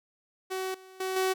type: tone with level steps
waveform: sawtooth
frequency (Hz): 376.7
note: F#4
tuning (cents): +31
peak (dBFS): -27 / -45 / -26 / -21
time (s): 0.5-1.34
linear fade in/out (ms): 20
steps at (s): 0.74 / 1 / 1.16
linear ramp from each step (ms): 5
effects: none